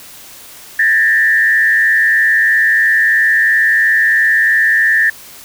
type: tone with frequency modulation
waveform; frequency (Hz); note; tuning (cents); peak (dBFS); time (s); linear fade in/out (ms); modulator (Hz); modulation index
sine; 1782; A6; +22; -8; 0.79-5.1; 5; 103; 0.91
effects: white hiss -36 dBFS RMS until 5.44 s